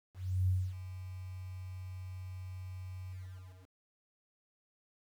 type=tone with ADSR envelope; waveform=sine; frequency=92.5 Hz; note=F#2; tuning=in tune; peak=-26 dBFS; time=0.14-3.72 s; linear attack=340 ms; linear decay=250 ms; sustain=-15 dB; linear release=600 ms; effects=10-bit